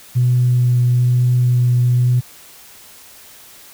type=tone with vibrato; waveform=sine; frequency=123.47 Hz; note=B2; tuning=in tune; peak=-10 dBFS; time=0.15-2.21 s; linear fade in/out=20 ms; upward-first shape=sine; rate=1.1 Hz; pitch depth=9 cents each way; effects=tanh soft clip ceiling -6 dBFS + white hiss -42 dBFS RMS until 3.73 s